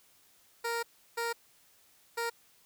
15% pulse tone bursts at uneven times, 466.2 Hz, A#4, in tune, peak -25 dBFS, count 3, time 0.64-0.83 / 1.17-1.33 / 2.17-2.3 s, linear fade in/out 10 ms, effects white hiss -64 dBFS RMS until 2.65 s

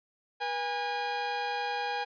sawtooth tone pair together, 484.1 / 817 Hz, B4 / G#5, -35 / -29 cents, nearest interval major sixth, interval 906 cents, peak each -34 / -27 dBFS, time 0.4-2.05 s, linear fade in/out 20 ms, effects resampled to 11025 Hz

